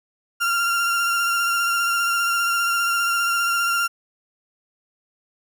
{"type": "tone with vibrato", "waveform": "35% pulse", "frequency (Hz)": 1385, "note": "F6", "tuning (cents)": -15, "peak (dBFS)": -17, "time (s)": [0.4, 3.88], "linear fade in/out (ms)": 20, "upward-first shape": "sine", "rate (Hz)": 15, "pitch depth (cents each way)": 20, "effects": []}